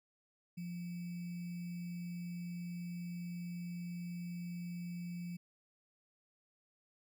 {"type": "tone with sample-and-hold", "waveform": "sine", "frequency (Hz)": 174.61, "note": "F3", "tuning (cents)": 0, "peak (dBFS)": -40, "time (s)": [0.57, 5.37], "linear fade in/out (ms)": 10, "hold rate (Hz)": 2450, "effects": []}